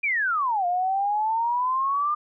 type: exponential two-way sweep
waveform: sine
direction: down then up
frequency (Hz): 2438 to 698.5 to 1211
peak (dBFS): -21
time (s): 0.03-2.15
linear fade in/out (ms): 10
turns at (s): 0.66
effects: none